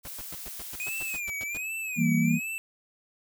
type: noise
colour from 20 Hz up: blue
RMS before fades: -40 dBFS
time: 0.03-1.21 s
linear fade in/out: 50 ms
type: noise bursts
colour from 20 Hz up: pink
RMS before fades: -42 dBFS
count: 12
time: 0.05-1.572 s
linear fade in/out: 0 ms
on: 26 ms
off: 110 ms
type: tone with vibrato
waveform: square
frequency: 2455 Hz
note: D#7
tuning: 24 cents flat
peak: -32 dBFS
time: 0.8-2.58 s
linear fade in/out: 0 ms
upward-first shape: sine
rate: 1.3 Hz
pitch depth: 140 cents each way
type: chord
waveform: sine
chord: E diminished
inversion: none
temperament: equal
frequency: 164.81 / 196 / 233.1 Hz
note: E3 / G3 / Bb3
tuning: 0 / 0 / 0 cents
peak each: -25 / -29 / -24 dBFS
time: 1.96-2.4 s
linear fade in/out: 50 ms
effects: none